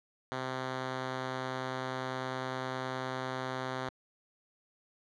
5% pulse tone, 129.9 Hz, C3, 12 cents flat, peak -23 dBFS, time 0.32-3.89 s, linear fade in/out 0 ms, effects low-pass 4000 Hz 12 dB/octave

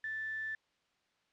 sine tone with quantisation, 1760 Hz, A6, in tune, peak -36 dBFS, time 0.04-0.55 s, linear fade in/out 2 ms, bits 9, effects white hiss -75 dBFS RMS until 1.32 s + low-pass 4000 Hz 12 dB/octave

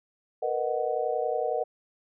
sine chord, B major seventh, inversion third, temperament just, 463 / 493.9 / 617.4 / 740.8 Hz, A#4 / B4 / D#5 / F#5, -12 / 0 / -14 / +2 cents, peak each -31 dBFS, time 0.42-1.64 s, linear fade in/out 10 ms, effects none

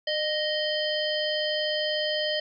harmonic tone with a mistuned harmonic, 622.3 Hz, D#5, in tune, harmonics 1 / 3 / 5 / 7 / 8, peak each -28 / -33 / -30 / -36 / -35 dBFS, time 0.07-2.4 s, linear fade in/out 5 ms, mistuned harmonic 1, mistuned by -39 cents, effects none

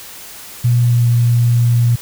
sine tone with pitch glide, 120.7 to 119.24 Hz, B2 to A#2, -39 to +40 cents, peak -9 dBFS, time 0.64-1.96 s, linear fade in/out 10 ms, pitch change -21 cents, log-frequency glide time 0.83-1.05 s, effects white hiss -34 dBFS RMS until 2.01 s

